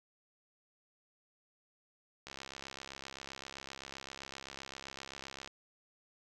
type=click train; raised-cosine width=0.2 ms; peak=-27 dBFS; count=218; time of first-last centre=2.27-5.475 s; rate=67.7 Hz; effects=none